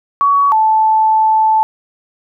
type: tone pair in turn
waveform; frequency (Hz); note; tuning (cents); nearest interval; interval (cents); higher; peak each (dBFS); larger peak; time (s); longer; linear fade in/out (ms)
sine; 1126 / 874.9; C#6 / A5; +27 / -10; major third; 437; first; -8; neither; 0.21-0.52 / 0.52-1.63; second; 0
effects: none